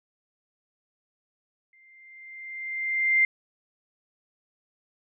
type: tone with exponential growth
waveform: sine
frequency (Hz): 2094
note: C7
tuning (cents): +1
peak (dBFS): -16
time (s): 1.73-3.25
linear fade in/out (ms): 2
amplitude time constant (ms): 330
effects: none